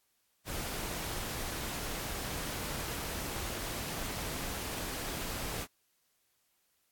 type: noise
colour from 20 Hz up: pink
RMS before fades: -38 dBFS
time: 0.45-5.67 s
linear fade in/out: 50 ms
effects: white hiss -75 dBFS RMS until 6.91 s + AAC 64 kbps